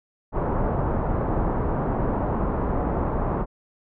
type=low-pass noise; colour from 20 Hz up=pink; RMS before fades=-24 dBFS; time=0.32-3.46 s; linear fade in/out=50 ms; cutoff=1100 Hz; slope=24 dB/octave; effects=none